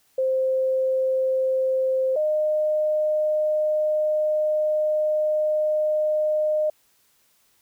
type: tone pair in turn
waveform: sine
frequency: 523.3 / 612.5 Hz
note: C5 / D#5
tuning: 0 / -27 cents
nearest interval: minor third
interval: 273 cents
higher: second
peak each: -19 dBFS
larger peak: neither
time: 0.18-2.16 / 2.16-6.7 s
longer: second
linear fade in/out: 5 ms
effects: white hiss -63 dBFS RMS until 7.61 s